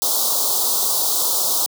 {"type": "band-stop noise", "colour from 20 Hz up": "white", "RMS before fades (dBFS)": -19, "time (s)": [0.02, 1.66], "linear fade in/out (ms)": 0, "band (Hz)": [1200, 3600], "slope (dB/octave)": 48, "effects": ["high-pass 400 Hz 12 dB/octave"]}